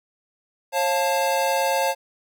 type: chord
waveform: square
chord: Db augmented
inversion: none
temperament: equal with one note detuned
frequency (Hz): 542 / 698.5 / 880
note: Db5 / F5 / A5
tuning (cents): -39 / 0 / 0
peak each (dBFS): -24 / -27 / -24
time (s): 0.72-1.95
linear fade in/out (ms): 50
effects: none